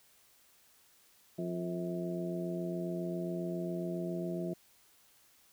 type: harmonic tone with a mistuned harmonic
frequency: 87.31 Hz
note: F2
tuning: in tune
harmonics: 2 / 3 / 4 / 5 / 6 / 7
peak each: -37 / -48 / -38 / -50 / -50 / -42 dBFS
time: 1.38-4.54 s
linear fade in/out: 10 ms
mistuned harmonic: 7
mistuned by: +92 cents
effects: white hiss -65 dBFS RMS until 5.52 s